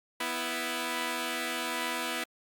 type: tone pair together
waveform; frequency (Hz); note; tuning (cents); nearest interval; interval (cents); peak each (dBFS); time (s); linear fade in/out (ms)
5% pulse; 246.9 / 329.6; B3 / E4; 0 / 0; perfect fourth; 500; -23 / -22; 0.2-2.24; 5
effects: Opus 48 kbps